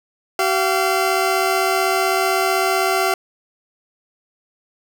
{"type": "tone pair together", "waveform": "20% pulse", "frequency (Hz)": [381.9, 688], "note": ["G4", "F5"], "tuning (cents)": [-45, -26], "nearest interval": "minor seventh", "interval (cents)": 1019, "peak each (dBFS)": -14, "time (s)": [0.39, 3.14], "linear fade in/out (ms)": 2, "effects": []}